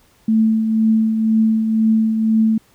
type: tone with tremolo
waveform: sine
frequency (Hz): 220.9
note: A3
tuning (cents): +7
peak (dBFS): -10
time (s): 0.28-2.58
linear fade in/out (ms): 5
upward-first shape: triangle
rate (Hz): 2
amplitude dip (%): 50
effects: pink hiss -55 dBFS RMS until 2.74 s